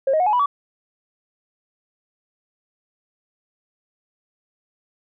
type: tone with pitch steps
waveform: sine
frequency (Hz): 539 / 626.3 / 727.8 / 845.8 / 982.8 / 1142.1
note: C#5 / D#5 / F#5 / G#5 / B5 / D6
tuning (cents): -49 / +11 / -29 / +31 / -9 / -49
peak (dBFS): -14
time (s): 0.07-0.46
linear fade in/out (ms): 5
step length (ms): 65
effects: tanh soft clip ceiling -11 dBFS